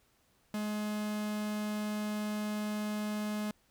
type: tone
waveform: 45% pulse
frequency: 210.9 Hz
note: G#3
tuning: 27 cents sharp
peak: -33 dBFS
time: 0.54-3.51 s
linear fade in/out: 2 ms
effects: pink hiss -70 dBFS RMS until 3.7 s